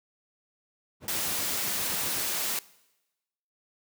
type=noise with tremolo; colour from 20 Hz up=brown; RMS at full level=-35 dBFS; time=1-2.25 s; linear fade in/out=50 ms; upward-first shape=sine; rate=7.8 Hz; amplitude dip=85%
type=noise; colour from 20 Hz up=white; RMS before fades=-30 dBFS; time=1.08-2.59 s; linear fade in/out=2 ms
effects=noise-tail reverb RT60 1.0 s tail -21 dB re dry + high-pass 150 Hz 12 dB/octave